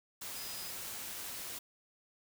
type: tone in noise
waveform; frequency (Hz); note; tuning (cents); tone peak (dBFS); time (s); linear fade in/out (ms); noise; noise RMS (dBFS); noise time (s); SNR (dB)
sine; 4978; D#8; 0; -48; 0.35-0.71; 10; white; -43; 0.21-1.59; -8
effects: none